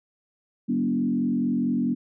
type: tone with frequency modulation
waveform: sine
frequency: 240.6 Hz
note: B3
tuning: 45 cents flat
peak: -21 dBFS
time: 0.68-1.95 s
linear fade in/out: 20 ms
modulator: 44.5 Hz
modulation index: 1.1
effects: none